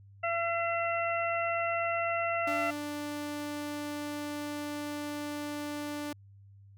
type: harmonic tone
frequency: 677 Hz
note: E5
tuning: 46 cents sharp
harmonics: 1 / 2 / 3 / 4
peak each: -31 / -34 / -36 / -37 dBFS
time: 0.23-2.71 s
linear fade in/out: 10 ms
type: tone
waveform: sawtooth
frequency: 294.1 Hz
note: D4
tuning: 3 cents sharp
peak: -31 dBFS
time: 2.47-6.13 s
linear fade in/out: 5 ms
effects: added 99 Hz sine -52 dBFS peak until 6.77 s